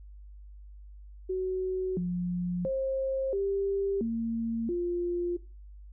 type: tone with pitch steps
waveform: sine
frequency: 373.1 / 177.5 / 533 / 394.7 / 228.7 / 350.1 Hz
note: F#4 / F3 / C5 / G4 / A#3 / F4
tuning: +14 / +28 / +32 / +12 / -33 / +4 cents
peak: -27 dBFS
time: 1.29-5.37 s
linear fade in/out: 10 ms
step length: 680 ms
effects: noise-tail reverb RT60 0.3 s tail -17 dB re dry + added 50 Hz sine -45 dBFS peak until 5.92 s